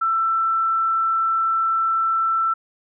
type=tone; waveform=sine; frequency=1334 Hz; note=E6; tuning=20 cents sharp; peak=-17 dBFS; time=0.01-2.54 s; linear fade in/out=10 ms; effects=none